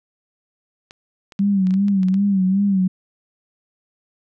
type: clicks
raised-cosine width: 0.2 ms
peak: -23 dBFS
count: 10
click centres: 0.909 / 1.322 / 1.391 / 1.67 / 1.708 / 1.74 / 1.883 / 2.032 / 2.085 / 2.142 s
type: tone with vibrato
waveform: sine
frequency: 193.7 Hz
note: G3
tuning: 20 cents flat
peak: -14 dBFS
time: 1.39-2.88 s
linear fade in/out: 10 ms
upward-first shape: sine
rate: 2.6 Hz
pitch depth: 79 cents each way
effects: none